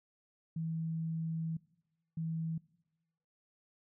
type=tone bursts at uneven times; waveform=sine; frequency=162.4 Hz; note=E3; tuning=26 cents flat; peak=-34 dBFS; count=2; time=0.56-1.57 / 2.17-2.58 s; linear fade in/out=5 ms; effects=noise-tail reverb RT60 1.0 s tail -22 dB re dry